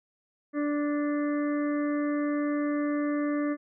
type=harmonic tone; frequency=293 Hz; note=D4; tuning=4 cents flat; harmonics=1 / 2 / 4 / 5 / 6 / 7; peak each=-26 / -34 / -39 / -48 / -42 / -46 dBFS; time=0.53-3.57 s; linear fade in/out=50 ms; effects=none